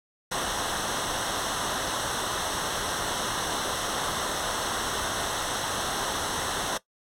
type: noise with comb filter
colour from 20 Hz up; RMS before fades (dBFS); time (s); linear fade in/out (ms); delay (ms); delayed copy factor
pink; -29; 0.31-6.78; 10; 0.42; -0.75
effects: noise-tail reverb RT60 0.1 s tail -17 dB re dry + low-pass 10000 Hz 12 dB/octave